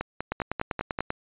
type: two click trains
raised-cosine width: 0.5 ms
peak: -14 / -12 dBFS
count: 6 / 9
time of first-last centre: 0.01-0.988 / 0.32-1.104 s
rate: 5.11 / 10.2 Hz
effects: resampled to 8000 Hz